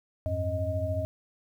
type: tone cluster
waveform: sine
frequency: 87.1 / 100.9 / 270.1 / 625 Hz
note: F2 / G#2 / C#4 / D#5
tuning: -4 / -49 / -45 / +8 cents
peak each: -31 / -33 / -40 / -31 dBFS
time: 0.26-1.05 s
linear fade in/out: 0 ms
effects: 10-bit